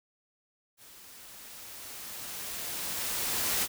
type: noise with level ramp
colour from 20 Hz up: white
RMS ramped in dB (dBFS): -53 to -28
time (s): 0.77-3.68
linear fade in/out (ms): 50
effects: none